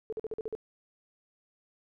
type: tone bursts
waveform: sine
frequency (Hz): 439.4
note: A4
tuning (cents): -2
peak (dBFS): -32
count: 7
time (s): 0.1-0.551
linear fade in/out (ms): 0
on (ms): 25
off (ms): 46
effects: none